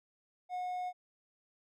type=tone; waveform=triangle; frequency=726 Hz; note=F#5; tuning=33 cents flat; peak=-33 dBFS; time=0.49-0.93 s; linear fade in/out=50 ms; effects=none